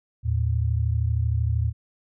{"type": "tone pair together", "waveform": "sine", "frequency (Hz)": [79.48, 112.4], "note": ["D#2", "A2"], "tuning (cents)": [37, 37], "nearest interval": "tritone", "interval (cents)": 600, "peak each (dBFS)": -23, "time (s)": [0.23, 1.73], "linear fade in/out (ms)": 50, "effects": []}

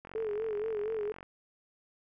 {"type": "click train", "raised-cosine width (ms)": 0.5, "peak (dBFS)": -31, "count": 55, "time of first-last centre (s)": [0.05, 1.229], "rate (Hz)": 45.8}
{"type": "tone with vibrato", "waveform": "sine", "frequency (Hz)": 430, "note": "A4", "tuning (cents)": -40, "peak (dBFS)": -31, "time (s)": [0.15, 1.12], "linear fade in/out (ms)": 2, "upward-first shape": "sine", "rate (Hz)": 4.2, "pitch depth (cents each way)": 77}
{"effects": []}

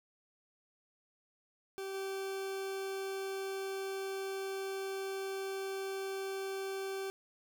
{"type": "tone with level steps", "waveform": "40% pulse", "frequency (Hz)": 387.5, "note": "G4", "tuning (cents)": -20, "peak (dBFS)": [-38, -36], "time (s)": [1.78, 7.1], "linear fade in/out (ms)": 0, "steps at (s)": 1.94, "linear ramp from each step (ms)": 5, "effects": []}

